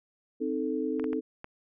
sine chord, A diminished, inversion first, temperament equal, 261.6 / 311.1 / 440 Hz, C4 / Eb4 / A4, 0 / 0 / 0 cents, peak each -32 dBFS, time 0.4-1.21 s, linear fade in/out 20 ms
clicks, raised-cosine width 0.5 ms, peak -25 dBFS, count 4, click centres 0.997 / 1.042 / 1.131 / 1.444 s
effects none

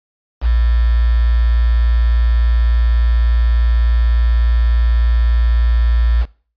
sine tone with quantisation, 58.27 Hz, A#1, in tune, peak -10 dBFS, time 0.41-6.26 s, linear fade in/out 50 ms, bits 5, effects noise-tail reverb RT60 0.4 s tail -21 dB re dry + resampled to 11025 Hz

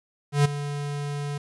square tone with ADSR envelope, 144.4 Hz, D3, 29 cents flat, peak -15 dBFS, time 0.32-1.38 s, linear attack 130 ms, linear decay 11 ms, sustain -14 dB, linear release 6 ms, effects resampled to 24000 Hz + 9-bit

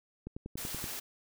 click train, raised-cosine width 3 ms, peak -27 dBFS, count 7, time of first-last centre 0.27-0.841 s, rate 10.5 Hz
white noise, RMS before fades -40 dBFS, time 0.57-1 s, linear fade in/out 10 ms
effects none

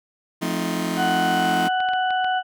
sawtooth chord, F dominant seventh, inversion none, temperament just, 174.61 / 218.3 / 261.9 / 314.3 Hz, F3 / A3 / C4 / Eb4, 0 / -13 / +2 / +18 cents, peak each -23 / -25 / -25 / -24 dBFS, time 0.41-1.69 s, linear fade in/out 20 ms
harmonic tone, 743 Hz, F#5, 7 cents sharp, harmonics 1 / 2 / 4, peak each -20 / -26 / -32 dBFS, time 0.96-2.43 s, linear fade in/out 50 ms
clicks, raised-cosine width 0.3 ms, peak -20 dBFS, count 11, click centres 0.976 / 1.027 / 1.085 / 1.155 / 1.447 / 1.497 / 1.804 / 1.888 / 1.935 / 2.106 / 2.245 s
effects none

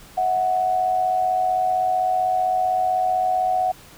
sine tone pair together, 644.3 / 740 Hz, E5 / F#5, -40 / 0 cents, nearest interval major second, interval 240 cents, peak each -27 / -18 dBFS, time 0.17-3.72 s, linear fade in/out 10 ms, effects pink hiss -46 dBFS RMS until 3.97 s

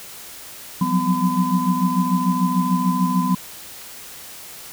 sine tone cluster, 176.6 / 183.3 / 190.1 / 250.5 / 1013 Hz, F3 / F#3 / F#3 / B3 / B5, +20 / -16 / +47 / +25 / +44 cents, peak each -23 dBFS, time 0.81-3.35 s, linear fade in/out 5 ms, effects white hiss -38 dBFS RMS until 4.72 s

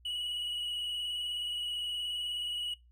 triangle tone with vibrato, 2925 Hz, F#7, 21 cents flat, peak -32 dBFS, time 0.05-2.74 s, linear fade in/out 5 ms, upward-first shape square, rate 19 Hz, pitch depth 20 cents each way, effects noise-tail reverb RT60 0.2 s tail -19 dB re dry + added 60 Hz sine -58 dBFS peak until 2.91 s

